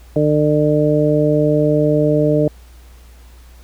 harmonic tone, 150 Hz, D3, 37 cents sharp, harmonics 1 / 2 / 3 / 4, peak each -17 / -17 / -17 / -17 dBFS, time 0.16-2.48 s, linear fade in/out 2 ms, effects added 60 Hz sine -39 dBFS peak until 3.63 s + pink hiss -50 dBFS RMS until 3.63 s

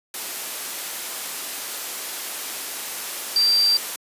sine tone in noise, 4699 Hz, D8, in tune, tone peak -15 dBFS, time 3.36-3.77 s, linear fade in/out 2 ms, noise white, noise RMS -30 dBFS, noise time 0.14-3.96 s, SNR +12 dB, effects high-pass 300 Hz 12 dB/octave + resampled to 32000 Hz

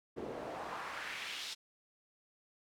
pink noise with band-pass filter sweep, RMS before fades -43 dBFS, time 0.16-1.55 s, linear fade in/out 20 ms, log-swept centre 350 to 4400 Hz, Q 1.7, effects none

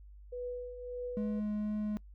sine tone with tremolo, 492.6 Hz, B4, 5 cents flat, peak -35 dBFS, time 0.32-1.4 s, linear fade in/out 10 ms, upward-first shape triangle, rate 1.7 Hz, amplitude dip 65%
triangle tone with vibrato, 210.9 Hz, G#3, 27 cents sharp, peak -30 dBFS, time 1.17-1.97 s, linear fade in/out 0 ms, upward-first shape triangle, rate 2.1 Hz, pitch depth 8 cents each way
effects noise-tail reverb RT60 0.1 s tail -24 dB re dry + added 50 Hz sine -50 dBFS peak until 2.14 s

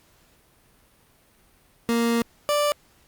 30% pulse tone pair in turn, 233.1 / 587.4 Hz, A#3 / D5, 0 / 0 cents, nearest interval octave + major third, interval 1600 cents, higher second, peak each -17 dBFS, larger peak neither, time 1.89-2.22 / 2.49-2.72 s, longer first, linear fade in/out 0 ms, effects pink hiss -59 dBFS RMS until 3.07 s + Opus 48 kbps

